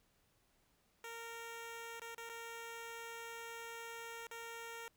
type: tone with dropouts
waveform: 10% pulse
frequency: 461.9 Hz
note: A#4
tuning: 16 cents flat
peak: -38 dBFS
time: 1.04-4.88 s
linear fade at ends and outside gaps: 1 ms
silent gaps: 1.997-2.017 / 2.147-2.179 / 2.292-2.297 / 4.269-4.312 s
effects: pink hiss -75 dBFS RMS until 4.96 s